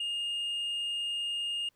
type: tone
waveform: sine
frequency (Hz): 2835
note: F7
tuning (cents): +25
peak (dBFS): -28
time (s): 0-1.69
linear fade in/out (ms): 5
effects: tanh soft clip ceiling -30 dBFS + pink hiss -73 dBFS RMS until 1.75 s